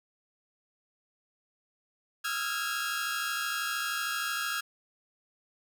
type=tone cluster; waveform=sawtooth; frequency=1266 / 1342 / 1395 / 1644 Hz; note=D#6 / E6 / F6 / G#6; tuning=+30 / +31 / -2 / -18 cents; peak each=-36 / -35 / -32 / -30 dBFS; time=2.24-4.61 s; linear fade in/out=10 ms; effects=none